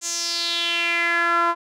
sawtooth tone with band-pass filter sweep, 340.8 Hz, F4, 42 cents flat, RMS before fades -22 dBFS, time 0.01-1.55 s, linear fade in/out 50 ms, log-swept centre 7000 to 1100 Hz, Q 4.5, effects none

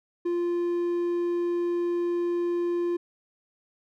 triangle tone, 347.6 Hz, F4, 8 cents flat, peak -22 dBFS, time 0.25-2.97 s, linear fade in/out 10 ms, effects none

